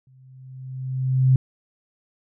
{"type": "tone with exponential growth", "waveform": "sine", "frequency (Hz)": 130.4, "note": "C3", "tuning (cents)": -5, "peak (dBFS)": -11, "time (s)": [0.07, 1.36], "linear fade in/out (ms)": 2, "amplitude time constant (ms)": 280, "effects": []}